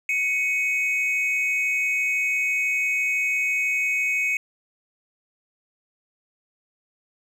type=tone pair together; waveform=triangle; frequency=2217 / 2529 Hz; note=C#7 / D#7; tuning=0 / +28 cents; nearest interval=major second; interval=228 cents; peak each=-22 dBFS; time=0.09-4.37 s; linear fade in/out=2 ms; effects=none